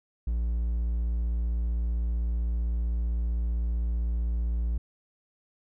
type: tone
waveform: triangle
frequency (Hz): 57.8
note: A#1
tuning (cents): -14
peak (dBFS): -23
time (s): 0.27-4.78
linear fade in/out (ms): 5
effects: none